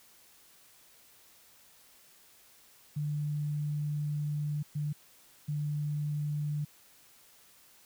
sine tone bursts at uneven times, 148.2 Hz, D3, 16 cents sharp, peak -30 dBFS, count 3, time 2.96-4.63 / 4.75-4.93 / 5.48-6.65 s, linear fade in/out 10 ms, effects white hiss -60 dBFS RMS until 7.85 s

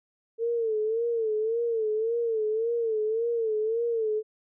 sine tone with vibrato, 449.1 Hz, A4, 35 cents sharp, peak -24 dBFS, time 0.38-4.23 s, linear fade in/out 50 ms, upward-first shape sine, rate 1.8 Hz, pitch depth 86 cents each way, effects none

